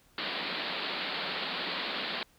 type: band-pass noise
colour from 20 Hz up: white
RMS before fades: -35 dBFS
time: 0.18-2.23 s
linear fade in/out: 2 ms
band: 160 to 4500 Hz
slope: 96 dB/octave
effects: pink hiss -64 dBFS RMS until 2.38 s